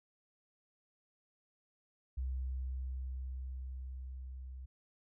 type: tone with level ramp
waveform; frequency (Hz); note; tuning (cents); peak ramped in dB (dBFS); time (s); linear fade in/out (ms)
sine; 64.6; C2; -21; -34 to -44; 2.17-4.66; 10
effects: none